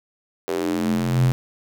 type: tone with high-pass filter sweep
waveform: square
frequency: 43.65 Hz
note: F1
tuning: in tune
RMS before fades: -21 dBFS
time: 0.48-1.32 s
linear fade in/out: 0 ms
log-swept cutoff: 430 to 110 Hz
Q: 4.3
effects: none